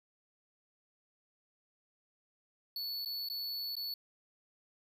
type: tone with dropouts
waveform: square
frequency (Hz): 4435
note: C#8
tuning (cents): 0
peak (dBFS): -37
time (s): 2.76-3.94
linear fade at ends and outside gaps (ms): 2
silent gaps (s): 3.049-3.058 / 3.287-3.299 / 3.754-3.766
effects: none